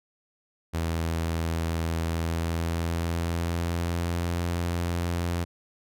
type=tone with pitch glide; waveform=sawtooth; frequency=82.41 to 86.21 Hz; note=E2 to F2; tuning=0 to -22 cents; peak=-22 dBFS; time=0.73-5.45 s; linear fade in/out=20 ms; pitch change=+78 cents; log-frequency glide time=2.03-4.38 s; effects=none